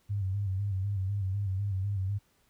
sine tone with vibrato, 98 Hz, G2, in tune, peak -28 dBFS, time 0.09-2.19 s, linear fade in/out 20 ms, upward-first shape square, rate 4 Hz, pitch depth 59 cents each way, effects pink hiss -69 dBFS RMS until 2.49 s

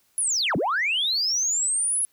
sine linear two-way sweep, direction down then up, 10690 to 123.47 to 10690 Hz, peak -20 dBFS, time 0.18-2.05 s, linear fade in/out 0 ms, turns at 0.56 s, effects tanh soft clip ceiling -17 dBFS + white hiss -65 dBFS RMS until 2.12 s

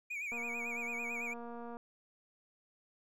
triangle tone with vibrato, 2349 Hz, D7, in tune, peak -36 dBFS, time 0.1-1.34 s, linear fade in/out 10 ms, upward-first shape sine, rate 9 Hz, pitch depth 100 cents each way
click train, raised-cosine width 1 ms, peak -34 dBFS, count 343, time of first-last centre 0.32-1.769 s, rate 236 Hz
effects none

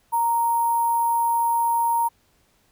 sine tone with sample-and-hold, 932.3 Hz, A#5, in tune, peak -18 dBFS, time 0.12-2.09 s, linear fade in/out 20 ms, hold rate 11025 Hz, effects pink hiss -63 dBFS RMS until 2.71 s

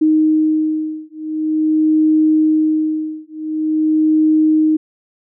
sine beating tone pair, 311.1 / 311.56 Hz, D#4 / D#4, 0 / +2 cents, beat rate 0.46 Hz, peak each -15 dBFS, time 0.01-4.77 s, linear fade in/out 10 ms, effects none

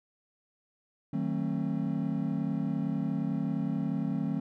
triangle chord, D# diminished seventh, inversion none, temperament just, 155.56 / 186.68 / 224 / 268.8 Hz, D#3 / F#3 / A3 / C4, 0 / +16 / +31 / +47 cents, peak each -32 dBFS, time 1.13-4.4 s, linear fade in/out 5 ms, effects none

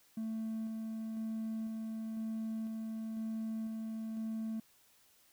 triangle tone with tremolo, 221.7 Hz, A3, 13 cents sharp, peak -33 dBFS, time 0.17-4.6 s, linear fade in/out 5 ms, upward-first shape square, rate 1 Hz, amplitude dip 25%, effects tanh soft clip ceiling -30 dBFS + white hiss -67 dBFS RMS until 5.32 s

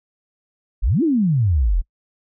sine exponential two-way sweep, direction up then down, 36.71 to 349.2 to 36.71 Hz, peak -14 dBFS, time 0.82-1.82 s, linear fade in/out 20 ms, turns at 1.03 s, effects noise-tail reverb RT60 0.1 s tail -25 dB re dry

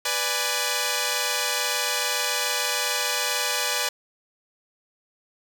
5% pulse chord, G# diminished, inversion first, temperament equal, 493.9 / 587.3 / 830.6 Hz, B4 / D5 / G#5, 0 / 0 / 0 cents, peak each -16 dBFS, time 0.05-3.89 s, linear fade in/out 5 ms, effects none

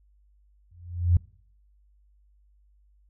sine tone with exponential growth, 87.31 Hz, F2, in tune, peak -13 dBFS, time 0.71-1.17 s, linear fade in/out 5 ms, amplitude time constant 98 ms, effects noise-tail reverb RT60 0.6 s tail -23 dB re dry + added 50 Hz sine -58 dBFS peak until 3.09 s

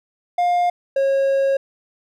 triangle tone pair in turn, 707 / 545 Hz, F5 / C#5, +21 / -29 cents, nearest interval perfect fourth, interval 450 cents, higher first, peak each -13 dBFS, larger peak neither, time 0.38-0.7 / 0.96-1.57 s, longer second, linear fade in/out 5 ms, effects none

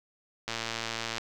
click train, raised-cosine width 0.2 ms, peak -15 dBFS, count 81, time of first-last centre 0.48-1.182 s, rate 114 Hz, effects none

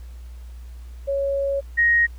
sine tone pair in turn, 554.4 / 1875 Hz, C#5 / A#6, 0 / +10 cents, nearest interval octave + major sixth, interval 2110 cents, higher second, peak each -20 / -14 dBFS, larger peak second, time 1.07-1.61 / 1.77-2.07 s, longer first, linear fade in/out 20 ms, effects added 60 Hz sine -35 dBFS peak until 2.18 s + pink hiss -56 dBFS RMS until 2.18 s

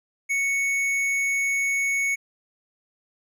triangle tone with tanh clipping, 2217 Hz, C#7, in tune, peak -23 dBFS, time 0.29-2.16 s, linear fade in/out 20 ms, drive 15 dB, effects none

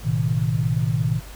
sine tone cluster, 111.8 / 129.2 / 157.6 Hz, A2 / C3 / D#3, +28 / -21 / +23 cents, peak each -23 dBFS, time 0.03-1.21 s, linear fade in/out 50 ms, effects added 50 Hz sine -38 dBFS peak until 1.35 s + pink hiss -43 dBFS RMS until 1.35 s

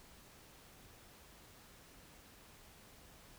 silence, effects pink hiss -60 dBFS RMS until 3.38 s

